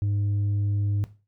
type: tone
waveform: sine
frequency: 101.8 Hz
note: G#2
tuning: 34 cents flat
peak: -19 dBFS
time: 0.02-1.04 s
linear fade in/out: 0 ms
effects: noise-tail reverb RT60 0.3 s tail -17 dB re dry + tanh soft clip ceiling -21 dBFS